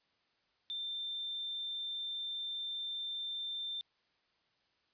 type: tone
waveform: sine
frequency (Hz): 3575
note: A7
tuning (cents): +27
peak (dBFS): -37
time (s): 0.7-3.81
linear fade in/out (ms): 0
effects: white hiss -75 dBFS RMS until 4.93 s + resampled to 11025 Hz